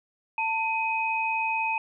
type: tone pair together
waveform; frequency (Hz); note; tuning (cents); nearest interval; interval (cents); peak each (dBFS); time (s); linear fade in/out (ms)
sine; 894 / 2516; A5 / D#7; +27 / +19; octave + tritone; 1792; -27; 0.38-1.78; 2
effects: none